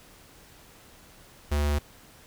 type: tone with notch filter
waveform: square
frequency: 73.2 Hz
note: D2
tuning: 5 cents flat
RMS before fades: -25 dBFS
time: 1.51-1.79 s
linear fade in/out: 10 ms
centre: 150 Hz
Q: 1.1
effects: pink hiss -53 dBFS RMS until 2.26 s